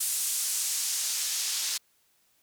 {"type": "noise with band-pass filter sweep", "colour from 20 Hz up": "white", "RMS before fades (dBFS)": -30, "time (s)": [0, 1.78], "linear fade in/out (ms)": 10, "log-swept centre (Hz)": [9000, 5100], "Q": 1.1, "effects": ["white hiss -68 dBFS RMS until 2.42 s"]}